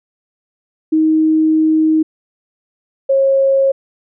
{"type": "tone pair in turn", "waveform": "sine", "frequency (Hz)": [314.7, 542.4], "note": ["D#4", "C#5"], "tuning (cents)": [20, -38], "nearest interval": "major sixth", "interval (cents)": 942, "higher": "second", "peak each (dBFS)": -9, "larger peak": "neither", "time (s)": [[0.92, 2.03], [3.09, 3.72]], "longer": "first", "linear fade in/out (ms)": 10, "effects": []}